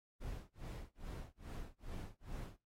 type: noise with tremolo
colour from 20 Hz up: brown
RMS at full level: -44 dBFS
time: 0.2-2.58 s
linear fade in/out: 20 ms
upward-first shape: sine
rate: 2.4 Hz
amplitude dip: 100%
effects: noise-tail reverb RT60 0.3 s tail -24 dB re dry + AAC 48 kbps